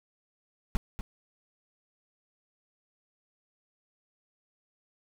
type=noise with echo; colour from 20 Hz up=brown; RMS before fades=-25 dBFS; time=0.75-0.77 s; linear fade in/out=0 ms; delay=240 ms; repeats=1; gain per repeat=-9 dB; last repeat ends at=1.01 s; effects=none